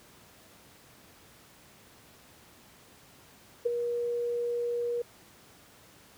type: tone with ADSR envelope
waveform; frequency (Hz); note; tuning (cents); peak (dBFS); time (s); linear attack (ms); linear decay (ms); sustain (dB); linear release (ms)
sine; 477.4; A#4; +41; -21; 3.65-5.02; 13; 14; -7; 5
effects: pink hiss -56 dBFS RMS until 6.17 s + high-pass 80 Hz 12 dB/octave